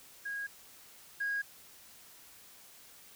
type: tone pair in turn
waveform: sine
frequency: 1640 / 1640 Hz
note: G#6 / G#6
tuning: -22 / -22 cents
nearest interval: unison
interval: 0 cents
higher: neither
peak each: -35 / -30 dBFS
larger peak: second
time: 0.25-0.47 / 1.2-1.42 s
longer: neither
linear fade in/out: 10 ms
effects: tanh soft clip ceiling -27 dBFS + white hiss -56 dBFS RMS until 3.15 s